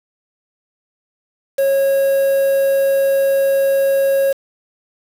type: tone with quantisation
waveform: triangle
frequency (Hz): 547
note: C#5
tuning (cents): -23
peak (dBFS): -10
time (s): 1.58-4.33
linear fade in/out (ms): 10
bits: 5
effects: none